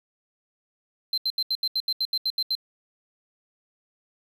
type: tone bursts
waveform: triangle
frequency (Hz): 4108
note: C8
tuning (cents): -33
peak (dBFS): -21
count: 12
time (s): 1.13-2.552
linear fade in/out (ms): 2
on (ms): 47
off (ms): 78
effects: none